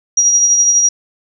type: tone with tremolo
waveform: sine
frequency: 5740 Hz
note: F8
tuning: 47 cents sharp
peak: -6 dBFS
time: 0.17-0.89 s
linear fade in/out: 5 ms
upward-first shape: triangle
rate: 12 Hz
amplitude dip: 45%
effects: none